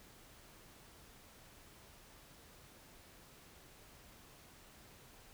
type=silence; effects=pink hiss -60 dBFS RMS until 5.33 s